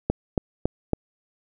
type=click train; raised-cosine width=2 ms; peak=-7 dBFS; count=4; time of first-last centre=0.1-0.933 s; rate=3.6 Hz; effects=none